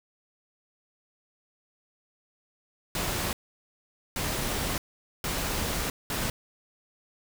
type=noise bursts at uneven times; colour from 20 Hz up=pink; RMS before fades=-30 dBFS; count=4; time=2.95-3.33 / 4.16-4.78 / 5.24-5.9 / 6.1-6.3 s; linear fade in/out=2 ms; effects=none